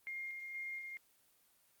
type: tone with tremolo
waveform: sine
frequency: 2124 Hz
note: C7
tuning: 25 cents sharp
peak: -40 dBFS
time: 0.07-0.97 s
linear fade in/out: 0 ms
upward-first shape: square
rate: 2.1 Hz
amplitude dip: 30%
effects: white hiss -71 dBFS RMS until 1.8 s + Opus 24 kbps